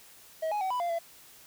triangle tone with pitch steps, 639 / 835 / 757 / 992 / 693 / 673 Hz, D#5 / G#5 / F#5 / B5 / F5 / E5, +46 / +9 / +39 / +7 / -14 / +36 cents, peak -26 dBFS, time 0.42-0.99 s, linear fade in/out 10 ms, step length 95 ms, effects white hiss -54 dBFS RMS until 1.46 s

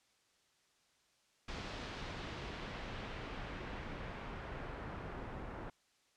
pink noise with low-pass filter sweep, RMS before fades -45 dBFS, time 1.48-5.7 s, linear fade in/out 5 ms, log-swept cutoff 4600 to 1300 Hz, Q 0.88, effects white hiss -73 dBFS RMS until 6.16 s + low-pass 7000 Hz 12 dB/octave

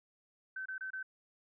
sine tone bursts, 1534 Hz, G6, 38 cents flat, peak -38 dBFS, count 4, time 0.56-1.029 s, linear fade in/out 5 ms, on 97 ms, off 27 ms, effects none

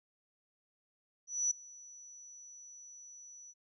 sine tone with ADSR envelope, 5920 Hz, F#8, in tune, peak -27 dBFS, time 1.27-3.54 s, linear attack 240 ms, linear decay 5 ms, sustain -23 dB, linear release 40 ms, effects none

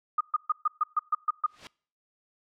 sine tone bursts, 1231 Hz, D#6, 19 cents flat, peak -21 dBFS, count 9, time 0.18-1.463 s, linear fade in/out 5 ms, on 27 ms, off 130 ms
white noise with exponential growth, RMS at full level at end -37 dBFS, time 1.44-1.67 s, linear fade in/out 0 ms, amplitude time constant 48 ms
effects noise-tail reverb RT60 0.5 s tail -25 dB re dry + low-pass 4000 Hz 12 dB/octave

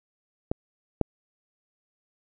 clicks, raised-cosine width 2 ms, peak -12 / -8 dBFS, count 2, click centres 0.515 / 1.013 s, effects none

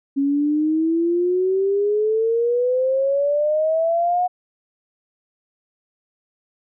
sine exponential sweep, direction up, 274.4 to 730 Hz, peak -16 dBFS, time 0.16-4.28 s, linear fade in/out 20 ms, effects none

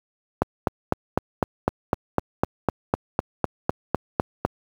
click train, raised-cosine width 1 ms, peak -4 dBFS, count 17, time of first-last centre 0.42-4.45 s, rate 3.97 Hz, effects high-pass 60 Hz 12 dB/octave + 7-bit

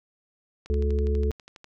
click train, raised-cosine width 0.2 ms, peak -28 dBFS, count 13, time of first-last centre 0.66-1.644 s, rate 12.2 Hz
harmonic tone, 72 Hz, D2, 34 cents flat, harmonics 1 / 3 / 5 / 6, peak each -22 / -34 / -36 / -29 dBFS, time 0.7-1.31 s, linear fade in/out 0 ms
effects none

